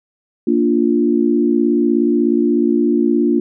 sine chord, Bb major, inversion none, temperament equal with one note detuned, 233.1 / 292.5 / 349.2 Hz, Bb3 / D4 / F4, 0 / -7 / 0 cents, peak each -16 dBFS, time 0.47-3.4 s, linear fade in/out 5 ms, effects none

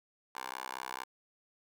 10% pulse tone with high-pass filter, 64.4 Hz, C2, 27 cents flat, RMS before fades -42 dBFS, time 0.35-1.04 s, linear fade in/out 5 ms, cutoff 920 Hz, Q 1.9, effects none

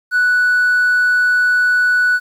triangle tone, 1480 Hz, F#6, in tune, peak -8 dBFS, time 0.11-2.2 s, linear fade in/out 50 ms, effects tanh soft clip ceiling -6 dBFS + 8-bit

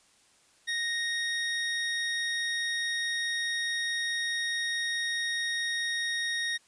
25% pulse tone, 1864.7 Hz, A#6, in tune, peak -25 dBFS, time 0.67-6.58 s, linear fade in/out 20 ms, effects white hiss -63 dBFS RMS until 6.67 s + resampled to 22050 Hz

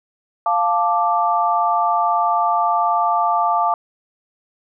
sine chord, D minor, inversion first, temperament equal, 698.5 / 880 / 1174.7 Hz, F5 / A5 / D6, 0 / 0 / 0 cents, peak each -19 dBFS, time 0.46-3.74 s, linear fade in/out 2 ms, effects none

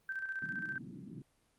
sine tone with tremolo, 1557 Hz, G6, 12 cents flat, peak -35 dBFS, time 0.09-0.78 s, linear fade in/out 2 ms, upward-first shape square, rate 15 Hz, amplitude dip 50%
pink band-pass noise, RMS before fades -48 dBFS, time 0.42-1.22 s, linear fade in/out 2 ms, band 130 to 320 Hz, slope 48 dB/octave
effects pink hiss -73 dBFS RMS until 1.58 s + Opus 32 kbps

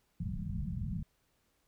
white low-pass noise, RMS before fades -37 dBFS, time 0.2-1.03 s, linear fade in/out 5 ms, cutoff 210 Hz, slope 96 dB/octave, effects pink hiss -75 dBFS RMS until 1.67 s

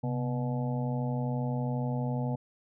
harmonic tone with a mistuned harmonic, 122.4 Hz, B2, 15 cents flat, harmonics 1 / 2 / 4 / 5 / 6 / 7, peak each -30 / -34 / -40 / -42 / -44 / -42 dBFS, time 0.03-2.36 s, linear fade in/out 10 ms, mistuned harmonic 1, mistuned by +140 cents, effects none

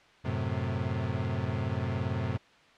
35% pulse chord, F# diminished, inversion none, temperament equal, 92.5 / 110 / 130.81 Hz, F#2 / A2 / C3, 0 / 0 / 0 cents, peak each -32 dBFS, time 0.24-2.38 s, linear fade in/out 20 ms, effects white hiss -58 dBFS RMS until 2.77 s + low-pass 3000 Hz 12 dB/octave

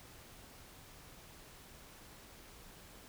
silence, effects pink hiss -56 dBFS RMS until 3.08 s

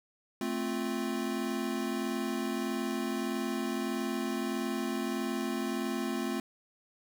square chord, F major, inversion first, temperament equal, 220 / 261.6 / 349.2 Hz, A3 / C4 / F4, 0 / 0 / 0 cents, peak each -36 / -36 / -37 dBFS, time 0.41-6.4 s, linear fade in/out 2 ms, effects none

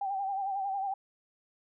sine tone with vibrato, 784 Hz, G5, in tune, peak -30 dBFS, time 0.01-0.94 s, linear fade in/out 5 ms, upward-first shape sine, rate 11 Hz, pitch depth 56 cents each way, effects none

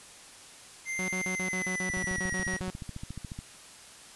square tone with pitch glide, 2091 to 1906.4 Hz, C7 to A#6, -2 to +38 cents, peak -32 dBFS, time 0.85-2.6 s, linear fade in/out 50 ms, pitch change -160 cents, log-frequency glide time 1.27-2.32 s
sawtooth tone bursts, 185 Hz, F#3, in tune, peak -29 dBFS, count 13, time 0.99-2.701 s, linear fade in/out 0 ms, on 91 ms, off 44 ms
click train, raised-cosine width 5 ms, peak -26 dBFS, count 22, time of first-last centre 1.9-3.389 s, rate 14.1 Hz
effects white hiss -50 dBFS RMS until 4.15 s + resampled to 24000 Hz

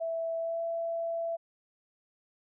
sine tone with pitch glide, 659.3 to 668.1 Hz, E5 to E5, 0 to +23 cents, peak -30 dBFS, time 0-1.37 s, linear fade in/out 20 ms, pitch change +23 cents, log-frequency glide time 0.37-0.61 s, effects none

